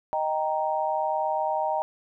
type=chord; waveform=sine; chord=Eb major; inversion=none; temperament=equal; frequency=622.3 / 784 / 932.3 Hz; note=Eb5 / G5 / Bb5; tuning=0 / 0 / 0 cents; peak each=-28 dBFS; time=0.13-1.82 s; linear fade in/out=0 ms; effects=none